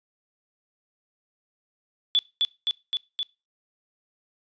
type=tone with echo; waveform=sine; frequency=3454 Hz; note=A7; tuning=33 cents flat; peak=-17 dBFS; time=2.15-2.19 s; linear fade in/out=0 ms; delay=260 ms; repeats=4; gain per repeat=-2 dB; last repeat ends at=3.23 s; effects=noise-tail reverb RT60 0.3 s tail -23 dB re dry + resampled to 16000 Hz